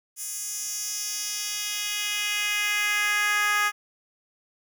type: tone with high-pass filter sweep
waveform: 10% pulse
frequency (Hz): 415.3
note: G#4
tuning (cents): 0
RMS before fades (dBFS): -27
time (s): 0.16-3.72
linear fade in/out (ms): 50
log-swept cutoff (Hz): 8400 to 1300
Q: 1.7
effects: none